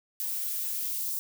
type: noise with high-pass filter sweep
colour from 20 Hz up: violet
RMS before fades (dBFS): -32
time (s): 0.2-1.19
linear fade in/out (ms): 0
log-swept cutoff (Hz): 270 to 5700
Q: 1
effects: none